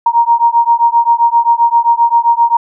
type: beating tone pair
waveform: sine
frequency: 932.3 / 939.9 Hz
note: A#5 / A#5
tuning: 0 / +14 cents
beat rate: 7.6 Hz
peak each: -10 / -10 dBFS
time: 0.06-2.57 s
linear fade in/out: 5 ms
effects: none